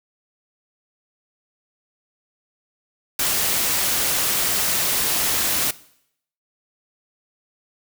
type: noise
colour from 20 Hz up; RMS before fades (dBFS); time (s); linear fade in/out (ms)
white; -21; 3.19-5.71; 5
effects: noise-tail reverb RT60 0.7 s tail -19 dB re dry